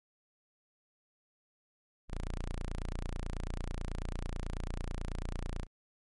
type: tone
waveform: sawtooth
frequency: 29.14 Hz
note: A#0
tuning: in tune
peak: -31 dBFS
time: 2.08-5.67 s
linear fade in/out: 50 ms
effects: MP3 48 kbps